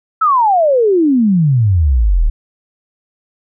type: exponential sweep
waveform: sine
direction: down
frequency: 1340 to 34.65 Hz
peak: -8 dBFS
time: 0.21-2.3 s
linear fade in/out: 10 ms
effects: none